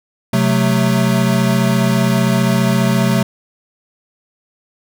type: chord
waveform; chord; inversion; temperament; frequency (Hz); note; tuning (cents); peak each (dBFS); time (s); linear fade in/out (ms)
square; F# diminished; second; equal; 130.81 / 185 / 220; C3 / F#3 / A3; 0 / 0 / 0; -17; 0.33-3.23; 5
effects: none